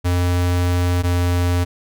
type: tone pair in turn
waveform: square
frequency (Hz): 88.7 / 88.24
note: F2 / F2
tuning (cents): +27 / +18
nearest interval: unison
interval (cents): 9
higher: first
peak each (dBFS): -16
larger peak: neither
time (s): 0.04-1.03 / 1.03-1.65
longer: first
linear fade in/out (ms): 20
effects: none